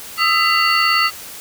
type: tone cluster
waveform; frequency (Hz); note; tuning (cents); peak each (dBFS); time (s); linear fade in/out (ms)
sine; 1245 / 1324 / 2002 / 2771 / 4492; D#6 / E6 / B6 / F7 / C#8; +1 / +7 / +23 / -14 / +22; -19; 0.17-1.11; 50
effects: white hiss -34 dBFS RMS until 1.4 s